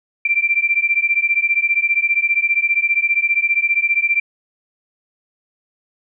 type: beating tone pair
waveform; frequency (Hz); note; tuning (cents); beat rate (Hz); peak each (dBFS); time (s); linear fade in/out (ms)
sine; 2349 / 2364; D7 / D7; 0 / +11; 15; -17; 0.25-4.2; 5
effects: none